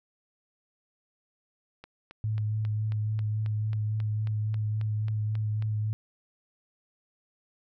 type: click train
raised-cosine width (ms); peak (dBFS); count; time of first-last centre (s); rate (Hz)
0.3; -29; 15; 1.84-5.624; 3.7
type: tone with vibrato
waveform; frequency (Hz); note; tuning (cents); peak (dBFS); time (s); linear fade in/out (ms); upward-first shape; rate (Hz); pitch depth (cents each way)
sine; 107.5; A2; -40; -26; 2.24-5.93; 0; sine; 3.6; 18
effects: none